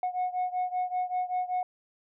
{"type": "beating tone pair", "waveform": "sine", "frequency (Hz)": [728, 733.2], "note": ["F#5", "F#5"], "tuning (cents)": [-28, -16], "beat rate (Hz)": 5.2, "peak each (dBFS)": [-28, -30], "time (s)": [0.03, 1.63], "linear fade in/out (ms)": 2, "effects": ["tanh soft clip ceiling -24 dBFS"]}